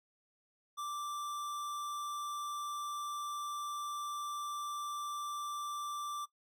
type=tone with hard clipping; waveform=sine; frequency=1174.7 Hz; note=D6; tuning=in tune; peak=-39 dBFS; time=0.77-6.26 s; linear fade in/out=20 ms; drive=18 dB; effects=noise-tail reverb RT60 0.1 s tail -17 dB re dry + MP3 96 kbps